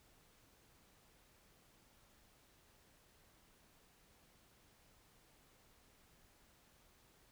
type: silence
effects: pink hiss -69 dBFS RMS until 7.31 s